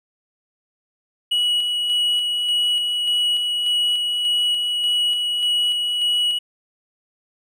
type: tone with tremolo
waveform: triangle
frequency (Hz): 2924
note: F#7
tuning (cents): -21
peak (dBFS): -15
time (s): 1.31-6.39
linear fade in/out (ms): 10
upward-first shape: square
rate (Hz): 1.7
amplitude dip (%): 30
effects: none